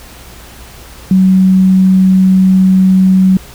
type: tone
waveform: sine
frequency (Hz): 188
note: F#3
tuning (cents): +28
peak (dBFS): -4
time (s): 1.11-3.37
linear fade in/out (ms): 2
effects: added 60 Hz sine -36 dBFS peak until 3.54 s + pink hiss -35 dBFS RMS until 3.54 s